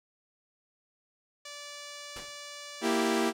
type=tone; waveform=5% pulse; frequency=581 Hz; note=D5; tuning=19 cents flat; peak=-30 dBFS; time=1.45-3.18 s; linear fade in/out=5 ms
type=noise with exponential decay; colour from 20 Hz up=pink; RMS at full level=-39 dBFS; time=2.16-2.38 s; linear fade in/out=5 ms; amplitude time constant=47 ms
type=chord; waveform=sawtooth; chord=E diminished; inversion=second; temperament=equal; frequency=233.1 / 329.6 / 392 Hz; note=Bb3 / E4 / G4; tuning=0 / 0 / 0 cents; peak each=-26 dBFS; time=2.81-3.33 s; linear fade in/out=50 ms
effects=low-pass 11000 Hz 12 dB/octave